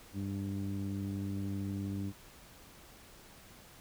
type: tone with low-pass filter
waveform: sawtooth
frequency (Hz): 98.6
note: G2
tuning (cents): +11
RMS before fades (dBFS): -37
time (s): 0.13-2.13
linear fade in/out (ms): 50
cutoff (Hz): 260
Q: 3.6
effects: pink hiss -56 dBFS RMS until 3.8 s